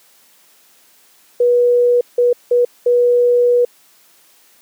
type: tone bursts at uneven times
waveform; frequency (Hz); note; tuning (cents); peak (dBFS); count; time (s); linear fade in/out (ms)
sine; 485.9; B4; -28; -9; 4; 1.4-2.01 / 2.18-2.33 / 2.51-2.65 / 2.86-3.65; 5
effects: white hiss -51 dBFS RMS until 4.61 s + high-pass 200 Hz 12 dB/octave